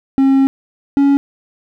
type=tone pair in turn; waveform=triangle; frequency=270 / 279.7 Hz; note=C#4 / C#4; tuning=-45 / +16 cents; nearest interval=minor second; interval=61 cents; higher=second; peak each=-6 dBFS; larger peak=neither; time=0.18-0.47 / 0.97-1.17 s; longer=first; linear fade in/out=0 ms; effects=none